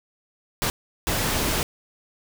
pink noise bursts at uneven times, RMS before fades -24 dBFS, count 2, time 0.62-0.7 / 1.07-1.63 s, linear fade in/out 0 ms, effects none

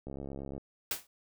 click train, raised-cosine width 2 ms, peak -28 dBFS, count 36, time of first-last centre 0.07-0.579 s, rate 68.7 Hz
white noise with exponential decay, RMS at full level -29 dBFS, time 0.91-1.07 s, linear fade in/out 2 ms, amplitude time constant 33 ms
effects none

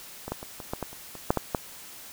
clicks, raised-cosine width 1 ms, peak -20 / -15 / -24 / -24 / -15 / -16 / -29 / -26 / -6 / -10 / -10 dBFS, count 11, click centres 0.28 / 0.32 / 0.429 / 0.602 / 0.735 / 0.827 / 0.93 / 1.153 / 1.305 / 1.373 / 1.548 s, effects white hiss -45 dBFS RMS until 2.12 s

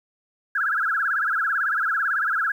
sine tone with vibrato, 1480 Hz, F#6, in tune, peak -20 dBFS, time 0.55-2.52 s, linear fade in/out 5 ms, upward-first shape sine, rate 18 Hz, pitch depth 220 cents each way, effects 9-bit

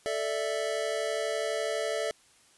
square chord, A suspended fourth, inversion none, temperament equal, 440 / 587.3 / 659.3 Hz, A4 / D5 / E5, 0 / 0 / 0 cents, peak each -34 dBFS, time 0.06-2.11 s, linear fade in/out 0 ms, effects white hiss -61 dBFS RMS until 2.57 s + resampled to 24000 Hz

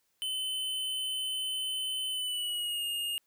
square tone with pitch glide, 3043 to 2839 Hz, F#7 to F7, +48 to +28 cents, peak -32 dBFS, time 0.22-3.18 s, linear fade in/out 0 ms, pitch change -120 cents, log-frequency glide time 2.09-2.84 s, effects white hiss -75 dBFS RMS until 3.26 s

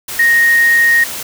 sine tone in noise, 1864.7 Hz, A#6, in tune, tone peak -7 dBFS, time 0.19-1.04 s, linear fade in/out 5 ms, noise white, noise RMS -24 dBFS, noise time 0.08-1.23 s, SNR +14 dB, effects none

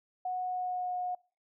sine tone with pitch glide, 734 to 723.9 Hz, F#5 to F#5, -14 to -38 cents, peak -31 dBFS, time 0.25-1.15 s, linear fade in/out 5 ms, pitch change -24 cents, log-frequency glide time 0.4-0.97 s, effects noise-tail reverb RT60 0.4 s tail -25 dB re dry

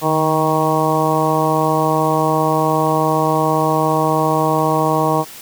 harmonic tone with a mistuned harmonic, 157.3 Hz, D#3, 19 cents sharp, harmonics 1 / 2 / 3 / 4 / 5 / 6 / 7, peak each -21 / -21 / -21 / -21 / -21 / -21 / -21 dBFS, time 0.01-5.25 s, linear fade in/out 50 ms, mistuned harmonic 1, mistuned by -41 cents, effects white hiss -36 dBFS RMS until 5.41 s

